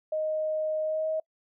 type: tone with pitch glide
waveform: sine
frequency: 622.3 to 631.7 Hz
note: D#5 to D#5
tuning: 0 to +26 cents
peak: -26 dBFS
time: 0.12-1.2 s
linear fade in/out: 5 ms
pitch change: +26 cents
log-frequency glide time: 0.83-1.08 s
effects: noise-tail reverb RT60 0.1 s tail -26 dB re dry